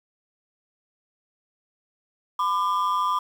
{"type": "ring-modulated tone", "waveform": "triangle", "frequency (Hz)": 1101, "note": "C#6", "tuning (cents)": -12, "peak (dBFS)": -16, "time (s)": [2.39, 3.19], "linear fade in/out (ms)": 5, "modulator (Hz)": 93.6, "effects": ["8-bit"]}